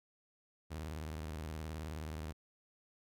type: tone with vibrato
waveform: sawtooth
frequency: 77.78 Hz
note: D#2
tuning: in tune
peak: -37 dBFS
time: 0.7-2.33 s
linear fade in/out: 20 ms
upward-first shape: square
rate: 19 Hz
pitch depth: 130 cents each way
effects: none